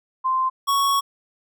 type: tone pair in turn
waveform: sine / square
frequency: 1042 / 1111.4 Hz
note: C6 / C#6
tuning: -7 / +4 cents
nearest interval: minor second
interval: 111 cents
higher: second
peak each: -18 dBFS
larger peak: neither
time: 0.24-0.5 / 0.67-1.01 s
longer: second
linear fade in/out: 20 ms
effects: none